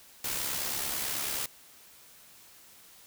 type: noise with amplitude modulation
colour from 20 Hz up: white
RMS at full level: -31 dBFS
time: 0.24-1.46 s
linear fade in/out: 5 ms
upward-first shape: sine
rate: 69.2 Hz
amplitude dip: 45%
effects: white hiss -55 dBFS RMS until 3.06 s